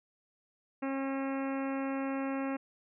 harmonic tone, 270.8 Hz, C#4, 40 cents flat, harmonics 1 / 2 / 3 / 4 / 5 / 6 / 7 / 8 / 9 / 10, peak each -33 / -39 / -43 / -45 / -47 / -49 / -50 / -51 / -52 / -53 dBFS, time 0.82-2.57 s, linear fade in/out 10 ms, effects none

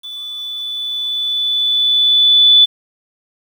sine tone with level ramp, 3479 Hz, A7, 20 cents flat, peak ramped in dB -26 to -4 dBFS, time 0.03-2.66 s, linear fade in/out 20 ms, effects 7-bit

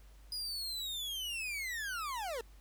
40% pulse linear sweep, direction down, 4978 to 434.1 Hz, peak -36 dBFS, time 0.32-2.41 s, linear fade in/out 2 ms, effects added 50 Hz sine -54 dBFS peak until 2.6 s + pink hiss -66 dBFS RMS until 2.6 s

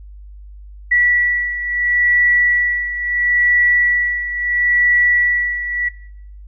sine beating tone pair, 1949 / 1949.74 Hz, B6 / B6, -23 / -23 cents, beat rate 0.74 Hz, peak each -14 / -19 dBFS, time 0.91-5.89 s, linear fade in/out 10 ms, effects noise-tail reverb RT60 0.7 s tail -20 dB re dry + added 50 Hz sine -34 dBFS peak until 6.47 s

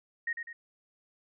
sine tone with echo, 1864.7 Hz, A#6, in tune, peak -29 dBFS, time 0.27-0.33 s, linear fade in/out 5 ms, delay 100 ms, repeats 2, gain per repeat -6 dB, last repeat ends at 0.53 s, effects none

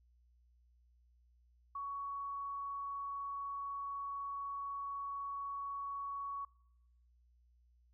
sine tone, 1119 Hz, C#6, 16 cents sharp, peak -39 dBFS, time 1.75-6.45 s, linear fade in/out 5 ms, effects noise-tail reverb RT60 0.9 s tail -25 dB re dry + added 60 Hz sine -66 dBFS peak until 7.93 s

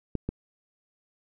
clicks, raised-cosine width 3 ms, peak -15 / -16 dBFS, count 2, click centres 0.153 / 0.29 s, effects none

